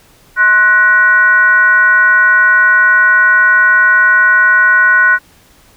sine tone with frequency modulation, 1480 Hz, F#6, in tune, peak -5 dBFS, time 0.36-5.19 s, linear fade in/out 50 ms, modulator 420 Hz, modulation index 0.62, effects pink hiss -46 dBFS RMS until 5.76 s

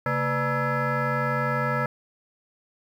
sine tone with frequency modulation, 592 Hz, D5, 14 cents sharp, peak -21 dBFS, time 0.06-1.86 s, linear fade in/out 2 ms, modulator 364 Hz, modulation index 3.2, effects tanh soft clip ceiling -18 dBFS + 9-bit

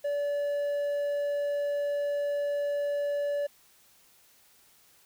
triangle tone, 576 Hz, D5, 34 cents flat, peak -25 dBFS, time 0.04-3.47 s, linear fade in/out 10 ms, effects white hiss -61 dBFS RMS until 5.05 s

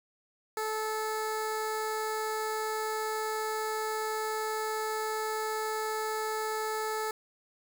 15% pulse tone with notch filter, 434.8 Hz, A4, 21 cents flat, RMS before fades -33 dBFS, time 0.57-7.11 s, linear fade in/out 2 ms, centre 3100 Hz, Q 1.4, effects 9-bit

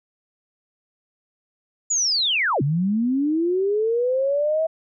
sine linear two-way sweep, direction down then up, 7040 to 132.1 to 651 Hz, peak -18 dBFS, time 1.9-4.67 s, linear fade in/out 10 ms, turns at 2.62 s, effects none

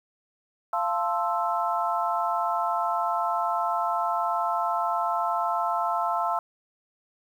sine chord, F major seventh, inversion none, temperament equal with one note detuned, 690.8 / 880 / 1046.5 / 1318.5 Hz, F5 / A5 / C6 / E6, -19 / 0 / 0 / 0 cents, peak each -28 / -29 / -30 / -29 dBFS, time 0.73-6.39 s, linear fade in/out 2 ms, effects 9-bit

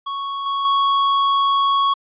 square tone with level steps, 1108.7 Hz, C#6, in tune, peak -24 / -20 / -15 dBFS, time 0.06-1.94 s, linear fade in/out 10 ms, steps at 0.46 / 0.65 s, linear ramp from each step 2 ms, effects resampled to 8000 Hz

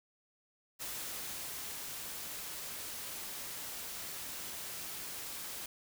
white noise with ADSR envelope, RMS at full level -41 dBFS, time 0.79-5.66 s, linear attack 28 ms, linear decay 980 ms, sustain -2 dB, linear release 3 ms, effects none

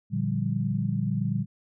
sine chord, G minor seventh, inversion first, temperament equal, 116.54 / 146.83 / 174.61 / 196 Hz, Bb2 / D3 / F3 / G3, 0 / 0 / 0 / 0 cents, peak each -29 / -30 / -32 / -29 dBFS, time 0.1-1.46 s, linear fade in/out 50 ms, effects none

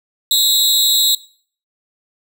sawtooth tone with amplitude modulation, 3844 Hz, B7, 48 cents flat, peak -4 dBFS, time 0.31-1.15 s, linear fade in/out 2 ms, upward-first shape sine, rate 267 Hz, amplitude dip 95%, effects noise-tail reverb RT60 0.5 s tail -21 dB re dry

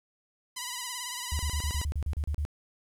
5% pulse tone with vibrato, 987.8 Hz, B5, in tune, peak -22 dBFS, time 0.56-1.85 s, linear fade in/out 10 ms, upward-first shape sine, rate 18 Hz, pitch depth 57 cents each way
sine tone bursts, 73.8 Hz, D2, 9 cents sharp, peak -27 dBFS, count 11, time 1.32-2.451 s, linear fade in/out 0 ms, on 71 ms, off 35 ms
effects low-pass 12000 Hz 12 dB/octave + 10-bit

